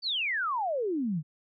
sine exponential sweep, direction down, 4699 to 142.7 Hz, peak -27 dBFS, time 0.02-1.23 s, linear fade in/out 50 ms, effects none

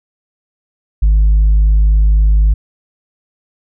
sine tone, 51.91 Hz, G#1, in tune, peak -4 dBFS, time 1.02-2.54 s, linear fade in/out 10 ms, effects tanh soft clip ceiling -5 dBFS

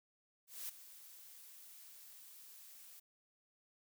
blue noise with ADSR envelope, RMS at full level -43 dBFS, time 0.47-3 s, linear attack 220 ms, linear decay 8 ms, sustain -14 dB, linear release 10 ms, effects none

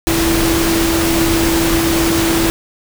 sine tone in noise, 331.4 Hz, E4, 9 cents sharp, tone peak -14 dBFS, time 0.07-2.5 s, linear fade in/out 0 ms, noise pink, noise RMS -17 dBFS, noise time 0.07-2.5 s, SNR 0 dB, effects none

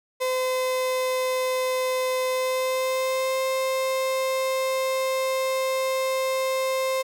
35% pulse tone with pitch glide, 513 to 525.3 Hz, C5 to C5, -34 to +7 cents, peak -21 dBFS, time 0.2-7.03 s, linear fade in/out 20 ms, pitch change +41 cents, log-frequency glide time 2.3-3.4 s, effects none

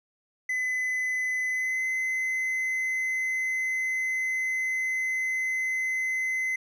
triangle tone with pitch glide, 2017 to 2046 Hz, B6 to C7, +36 to -39 cents, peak -24 dBFS, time 0.49-6.56 s, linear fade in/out 5 ms, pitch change +25 cents, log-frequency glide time 1.48-1.84 s, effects none

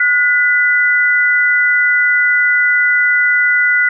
sine tone pair together, 1451.6 / 1997 Hz, F#6 / B6, -34 / +19 cents, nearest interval tritone, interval 553 cents, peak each -12 dBFS, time 0-3.89 s, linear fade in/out 5 ms, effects none

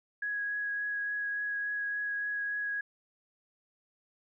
sine tone with vibrato, 1663 Hz, G#6, 2 cents sharp, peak -31 dBFS, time 0.22-2.81 s, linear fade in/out 5 ms, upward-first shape triangle, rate 3.5 Hz, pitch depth 12 cents each way, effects none

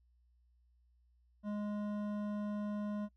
sine tone with hard clipping, 207.7 Hz, G#3, in tune, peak -38 dBFS, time 1.43-3.09 s, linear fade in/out 50 ms, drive 11 dB, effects noise-tail reverb RT60 0.1 s tail -24 dB re dry + added 60 Hz sine -67 dBFS peak until 3.16 s

